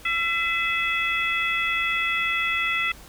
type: harmonic tone with a mistuned harmonic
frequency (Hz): 674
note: E5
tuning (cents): +38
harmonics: 2 / 3 / 4 / 5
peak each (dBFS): -29 / -25 / -26 / -32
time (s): 0.05-2.92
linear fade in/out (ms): 5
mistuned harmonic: 4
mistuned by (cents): -63
effects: added 50 Hz sine -50 dBFS peak until 3.08 s + pink hiss -47 dBFS RMS until 3.08 s